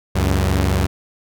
sawtooth tone pair together, 70.05 / 94.5 Hz, C#2 / F#2, +19 / +37 cents, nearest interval perfect fourth, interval 518 cents, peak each -14 dBFS, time 0.15-0.87 s, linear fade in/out 10 ms, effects none

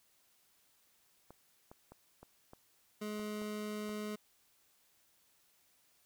clicks, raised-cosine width 1 ms, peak -38 dBFS, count 8, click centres 1.306 / 1.715 / 1.92 / 2.23 / 2.534 / 3.196 / 3.418 / 3.893 s
25% pulse tone, 211.1 Hz, G#3, 29 cents sharp, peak -35 dBFS, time 3.01-4.16 s, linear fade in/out 10 ms
effects white hiss -71 dBFS RMS until 6.05 s

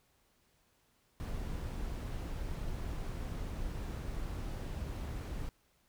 brown noise, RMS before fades -39 dBFS, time 1.2-5.49 s, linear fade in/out 0 ms, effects pink hiss -72 dBFS RMS until 5.88 s

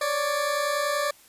20% pulse tone pair together, 557 / 587.3 Hz, C#5 / D5, +8 / 0 cents, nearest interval minor second, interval 92 cents, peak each -25 / -20 dBFS, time 0.01-1.11 s, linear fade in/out 5 ms, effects white hiss -54 dBFS RMS until 1.28 s + resampled to 32000 Hz

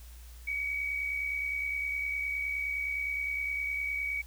sine tone with amplitude modulation, 2264 Hz, C#7, 36 cents sharp, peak -28 dBFS, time 0.47-4.22 s, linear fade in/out 10 ms, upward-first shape sine, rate 69.7 Hz, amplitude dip 50%, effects added 59 Hz sine -46 dBFS peak until 4.26 s + white hiss -57 dBFS RMS until 4.26 s

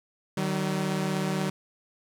sawtooth tone pair together, 153.63 / 190 Hz, D#3 / F#3, -22 / +46 cents, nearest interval major third, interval 368 cents, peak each -26 / -24 dBFS, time 0.37-1.5 s, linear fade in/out 5 ms, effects low-pass 12000 Hz 12 dB/octave + 10-bit

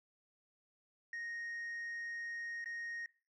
sine tone with dropouts, 1864.7 Hz, A#6, in tune, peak -38 dBFS, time 1.13-3.06 s, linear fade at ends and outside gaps 2 ms, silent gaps 2.643-2.658 s, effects noise-tail reverb RT60 0.4 s tail -22 dB re dry + tanh soft clip ceiling -39 dBFS

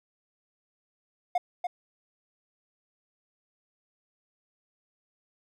triangle tone with echo, 716 Hz, F5, 43 cents sharp, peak -20 dBFS, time 1.35-1.38 s, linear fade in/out 5 ms, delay 290 ms, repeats 1, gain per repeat -5 dB, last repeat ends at 1.67 s, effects none

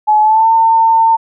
sine tone with pitch glide, 852 to 902.7 Hz, G#5 to A5, +44 to +44 cents, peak -6 dBFS, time 0.07-1.17 s, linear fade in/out 20 ms, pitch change +100 cents, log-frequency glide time 0.21-0.48 s, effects none

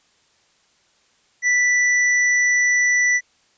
sine tone with tanh clipping, 1972 Hz, B6, 3 cents flat, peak -16 dBFS, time 1.42-3.21 s, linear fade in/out 50 ms, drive 18 dB, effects white hiss -60 dBFS RMS until 3.57 s + resampled to 16000 Hz

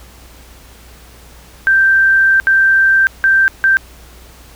sine tone bursts at uneven times, 1568 Hz, G6, in tune, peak -7 dBFS, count 4, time 1.67-2.4 / 2.47-3.07 / 3.24-3.48 / 3.64-3.77 s, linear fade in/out 0 ms, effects added 60 Hz sine -40 dBFS peak until 4.55 s + pink hiss -42 dBFS RMS until 4.55 s

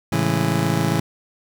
30% pulse chord, A major seventh, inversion none, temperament just, 110 / 137.5 / 165 / 206.2 Hz, A2 / C#3 / E3 / G#3, 0 / -14 / +2 / -12 cents, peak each -22 / -21 / -19 / -25 dBFS, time 0.12-1 s, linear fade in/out 5 ms, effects none

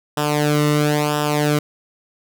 sawtooth tone with flanger, 148.7 Hz, D3, 22 cents sharp, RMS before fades -18 dBFS, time 0.17-1.59 s, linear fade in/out 5 ms, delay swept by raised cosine 0.46 to 1.25 ms, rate 0.99 Hz, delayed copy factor -0.8, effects none

